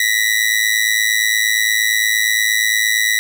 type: ring-modulated tone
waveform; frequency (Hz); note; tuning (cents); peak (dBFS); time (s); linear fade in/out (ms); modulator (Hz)
sawtooth; 1941; B6; -31; -7; 0-3.19; 0; 54.3
effects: 8-bit